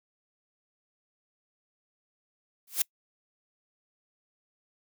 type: noise with exponential growth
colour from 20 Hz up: blue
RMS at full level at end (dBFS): -21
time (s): 2.67-2.82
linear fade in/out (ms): 5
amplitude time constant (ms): 31
effects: noise-tail reverb RT60 0.1 s tail -25 dB re dry